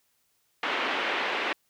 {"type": "band-pass noise", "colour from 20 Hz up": "white", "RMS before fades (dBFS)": -29, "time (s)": [0.63, 1.53], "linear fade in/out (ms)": 2, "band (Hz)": [280, 2800], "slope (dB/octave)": 24, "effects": ["white hiss -71 dBFS RMS until 1.69 s"]}